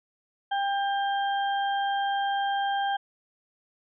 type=harmonic tone; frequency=796 Hz; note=G5; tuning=26 cents sharp; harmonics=1 / 2 / 4; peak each=-25 / -33 / -37 dBFS; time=0.51-2.97 s; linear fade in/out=10 ms; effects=none